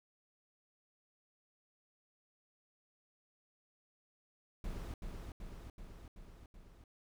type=noise with echo; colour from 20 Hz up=brown; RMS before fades=-42 dBFS; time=4.64-4.94 s; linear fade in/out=2 ms; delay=380 ms; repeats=5; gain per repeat=-3 dB; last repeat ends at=6.84 s; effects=none